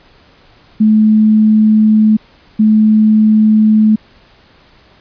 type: tone pair in turn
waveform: sine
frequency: 215.8 / 215.8 Hz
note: A3 / A3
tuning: -33 / -33 cents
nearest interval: unison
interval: 0 cents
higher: neither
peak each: -5 dBFS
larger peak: neither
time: 0.8-2.17 / 2.59-3.96 s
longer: neither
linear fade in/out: 10 ms
effects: pink hiss -46 dBFS RMS until 5 s + resampled to 11025 Hz